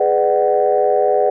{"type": "chord", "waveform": "sine", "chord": "G# half-diminished seventh", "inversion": "none", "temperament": "just", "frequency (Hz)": [415.3, 498.4, 598, 747.5], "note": ["G#4", "B4", "D5", "F#5"], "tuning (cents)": [0, 16, 31, 17], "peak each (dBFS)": -17, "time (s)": [0, 1.3], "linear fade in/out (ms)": 5, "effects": ["tanh soft clip ceiling -3 dBFS"]}